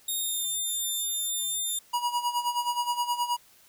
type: tone with pitch glide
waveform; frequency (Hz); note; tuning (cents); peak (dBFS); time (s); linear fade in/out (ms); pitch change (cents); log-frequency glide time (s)
5% pulse; 3700 to 3601; A#7 to A7; -14 to +39; -21; 0.08-1.79; 5; -47; 0.18-0.46
type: tone with tremolo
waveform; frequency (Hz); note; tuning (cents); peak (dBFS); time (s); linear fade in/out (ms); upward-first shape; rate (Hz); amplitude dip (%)
square; 964; B5; -42; -24; 1.93-3.37; 10; sine; 9.5; 75
effects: white hiss -58 dBFS RMS until 3.68 s